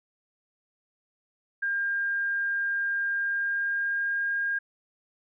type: tone with pitch glide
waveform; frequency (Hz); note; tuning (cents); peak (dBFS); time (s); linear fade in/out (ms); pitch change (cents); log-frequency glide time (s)
sine; 1605 to 1617.1; G6 to G#6; +40 to -47; -25; 1.62-4.59; 10; +13; 3.15-4.32
effects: none